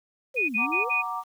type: exponential two-way sweep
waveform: sine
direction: down then up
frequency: 556 to 207.7 to 524 Hz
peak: -30 dBFS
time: 0.34-0.9 s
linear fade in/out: 20 ms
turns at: 0.56 s
type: tone bursts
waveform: sine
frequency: 2474 Hz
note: D#7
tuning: 10 cents flat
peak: -22 dBFS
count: 4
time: 0.36-1.024 s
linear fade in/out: 20 ms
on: 130 ms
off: 48 ms
type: chord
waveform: sine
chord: Gb augmented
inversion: none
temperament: equal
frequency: 740 / 932.3 / 1174.7 Hz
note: Gb5 / Bb5 / D6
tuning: 0 / 0 / 0 cents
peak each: -35 / -33 / -31 dBFS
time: 0.57-1.24 s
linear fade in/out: 50 ms
effects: 9-bit